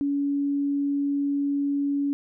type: tone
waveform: sine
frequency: 282.9 Hz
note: C#4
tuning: 35 cents sharp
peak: -22 dBFS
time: 0.01-2.13 s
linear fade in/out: 0 ms
effects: none